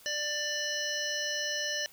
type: harmonic tone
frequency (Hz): 592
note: D5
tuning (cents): +14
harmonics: 1 / 3 / 5 / 7 / 9 / 10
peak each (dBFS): -39 / -35 / -37 / -41 / -38 / -38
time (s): 0.06-1.86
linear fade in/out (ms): 0
effects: white hiss -56 dBFS RMS until 1.92 s